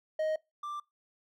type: tone pair in turn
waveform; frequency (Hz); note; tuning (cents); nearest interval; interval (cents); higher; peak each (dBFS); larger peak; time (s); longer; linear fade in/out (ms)
triangle; 625 / 1179.8; D#5 / D6; +8 / +8; major seventh; 1100; second; -26 / -34; first; 0.19-0.36 / 0.63-0.8; neither; 5
effects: noise-tail reverb RT60 0.2 s tail -22 dB re dry